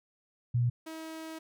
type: tone pair in turn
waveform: sine / sawtooth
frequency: 120.8 / 320.3 Hz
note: B2 / E4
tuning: -38 / -50 cents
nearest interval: octave + perfect fourth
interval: 1688 cents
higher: second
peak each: -24 / -36 dBFS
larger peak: first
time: 0.54-0.7 / 0.86-1.39 s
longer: second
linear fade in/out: 10 ms
effects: none